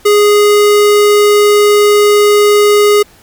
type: tone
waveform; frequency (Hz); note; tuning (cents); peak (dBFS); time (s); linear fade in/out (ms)
square; 414.3; G#4; -4; -5; 0.05-3.03; 10
effects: pink hiss -43 dBFS RMS until 3.22 s + MP3 96 kbps